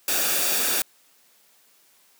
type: noise with comb filter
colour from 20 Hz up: white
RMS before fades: -23 dBFS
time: 0.08-0.82 s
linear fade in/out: 2 ms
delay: 0.97 ms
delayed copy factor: -0.5
effects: white hiss -59 dBFS RMS until 2.19 s + high-pass 200 Hz 12 dB/octave